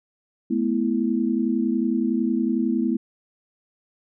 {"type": "chord", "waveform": "sine", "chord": "A suspended second", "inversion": "none", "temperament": "equal with one note detuned", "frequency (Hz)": [216, 246.9, 329.6], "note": ["A3", "B3", "E4"], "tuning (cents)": [-32, 0, 0], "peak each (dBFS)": [-24, -23, -25], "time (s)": [0.5, 2.97], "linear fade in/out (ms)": 10, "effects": []}